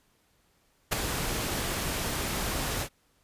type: noise with ADSR envelope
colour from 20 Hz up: pink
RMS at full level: -23 dBFS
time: 0.91-2.89 s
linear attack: 19 ms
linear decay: 6 ms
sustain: -8 dB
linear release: 75 ms
effects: pink hiss -68 dBFS RMS until 3.23 s + resampled to 32000 Hz